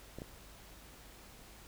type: clicks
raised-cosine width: 2 ms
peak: -30 dBFS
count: 2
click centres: 0.186 / 0.219 s
effects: added 50 Hz sine -58 dBFS peak until 1.67 s + pink hiss -56 dBFS RMS until 1.67 s